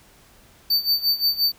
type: tone with tremolo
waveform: square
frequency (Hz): 4575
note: D8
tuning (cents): -46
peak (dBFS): -16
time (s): 0.7-1.52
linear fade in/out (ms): 5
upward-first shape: sine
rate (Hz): 5.7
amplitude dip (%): 85
effects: pink hiss -53 dBFS RMS until 1.58 s